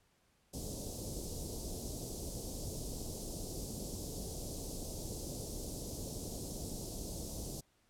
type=band-stop noise; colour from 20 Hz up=pink; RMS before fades=-42 dBFS; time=0.53-7.61 s; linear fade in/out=10 ms; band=610 to 4900 Hz; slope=24 dB/octave; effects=pink hiss -73 dBFS RMS until 7.89 s + low-pass 12000 Hz 12 dB/octave